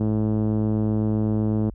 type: tone with low-pass filter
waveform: 5% pulse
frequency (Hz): 107.9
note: A2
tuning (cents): -33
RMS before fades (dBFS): -22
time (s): 0-1.7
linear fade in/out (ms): 5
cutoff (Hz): 240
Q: 1
effects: added 50 Hz sine -37 dBFS peak until 1.74 s